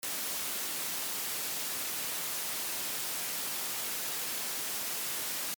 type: noise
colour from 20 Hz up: white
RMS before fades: -35 dBFS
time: 0.03-5.54 s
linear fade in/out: 0 ms
effects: high-pass 150 Hz 12 dB/octave + MP3 96 kbps